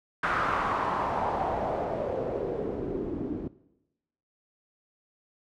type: noise with low-pass filter sweep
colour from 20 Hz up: white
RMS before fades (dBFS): -30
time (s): 0.23-3.48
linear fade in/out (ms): 5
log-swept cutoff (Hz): 1400 to 280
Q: 3.3
effects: noise-tail reverb RT60 0.9 s tail -18 dB re dry